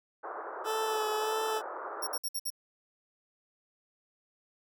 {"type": "band-pass noise", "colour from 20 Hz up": "white", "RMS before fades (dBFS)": -40, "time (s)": [0.23, 2.18], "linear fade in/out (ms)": 10, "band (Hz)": [360, 1400], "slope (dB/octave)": 48}
{"type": "tone with vibrato", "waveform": "20% pulse", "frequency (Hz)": 434.4, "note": "A4", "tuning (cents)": -22, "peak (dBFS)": -25, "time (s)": [0.64, 1.62], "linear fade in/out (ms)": 50, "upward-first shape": "sine", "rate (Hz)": 1.6, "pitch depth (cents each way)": 23}
{"type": "tone bursts", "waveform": "10% pulse", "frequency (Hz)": 5560, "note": "F8", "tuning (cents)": -9, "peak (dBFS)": -26, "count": 5, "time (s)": [2.02, 2.504], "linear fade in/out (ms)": 10, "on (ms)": 52, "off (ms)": 56}
{"effects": []}